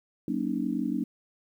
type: chord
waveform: sine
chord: D# minor seventh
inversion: first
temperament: just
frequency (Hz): 186.68 / 233.3 / 280 / 311.1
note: F#3 / A#3 / C#4 / D#4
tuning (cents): +16 / +2 / +18 / 0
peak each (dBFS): -34 / -31 / -31 / -33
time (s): 0.28-1.04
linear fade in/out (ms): 2
effects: 10-bit